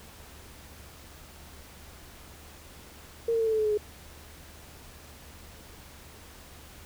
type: tone with pitch steps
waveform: sine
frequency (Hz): 461.5 / 455.1 / 448.9 / 442.7 / 436.6 / 430.6 / 424.7 / 418.8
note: A#4 / A#4 / A4 / A4 / A4 / A4 / G#4 / G#4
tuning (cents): -17 / -42 / +35 / +11 / -13 / -37 / +39 / +15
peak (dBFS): -23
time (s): 3.28-3.776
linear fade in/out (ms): 5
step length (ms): 62
effects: added 74 Hz sine -52 dBFS peak until 6.85 s + pink hiss -50 dBFS RMS until 6.85 s